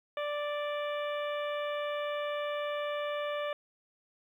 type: harmonic tone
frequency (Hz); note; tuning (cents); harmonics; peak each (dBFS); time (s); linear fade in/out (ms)
587.3; D5; 0; 1 / 2 / 3 / 4 / 5 / 6; -33 / -39 / -43 / -45 / -47 / -49; 0.17-3.53; 2
effects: 11-bit